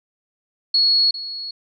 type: tone with echo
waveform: sine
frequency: 4346 Hz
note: C#8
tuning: 35 cents flat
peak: -13 dBFS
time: 0.74-1.11 s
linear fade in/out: 5 ms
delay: 400 ms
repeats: 1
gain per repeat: -14 dB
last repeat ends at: 1.51 s
effects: none